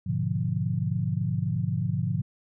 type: chord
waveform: sine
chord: G# diminished seventh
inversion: none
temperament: equal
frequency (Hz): 103.83 / 123.47 / 146.83 / 174.61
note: G#2 / B2 / D3 / F3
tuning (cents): 0 / 0 / 0 / 0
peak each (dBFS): -30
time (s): 0.06-2.22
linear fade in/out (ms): 10
effects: none